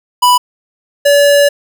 square tone pair in turn, 987.8 / 572.6 Hz, B5 / D5, 0 / -44 cents, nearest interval major sixth, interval 944 cents, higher first, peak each -6 dBFS, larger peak neither, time 0.22-0.38 / 1.05-1.49 s, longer second, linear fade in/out 10 ms, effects none

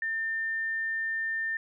sine tone, 1800 Hz, A6, 39 cents sharp, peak -28 dBFS, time 0.02-1.57 s, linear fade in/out 2 ms, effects none

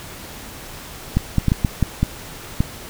clicks, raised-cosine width 5 ms, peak -3 dBFS, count 8, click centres 1.17 / 1.383 / 1.483 / 1.519 / 1.648 / 1.827 / 2.03 / 2.605 s, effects pink hiss -36 dBFS RMS until 2.89 s

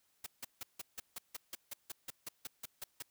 white noise bursts, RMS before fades -43 dBFS, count 16, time 0.24-3.024 s, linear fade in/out 5 ms, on 24 ms, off 160 ms, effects white hiss -75 dBFS RMS until 3.1 s

